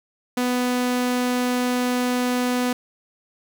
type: tone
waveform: sawtooth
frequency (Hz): 248.2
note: B3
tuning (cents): +9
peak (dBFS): -16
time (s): 0.37-2.73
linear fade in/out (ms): 5
effects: 9-bit